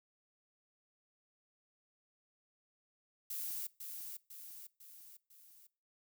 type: noise with echo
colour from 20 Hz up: violet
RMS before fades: -41 dBFS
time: 3.3-3.67 s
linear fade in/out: 5 ms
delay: 500 ms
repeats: 4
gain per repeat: -5 dB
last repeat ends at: 5.67 s
effects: noise-tail reverb RT60 0.4 s tail -22 dB re dry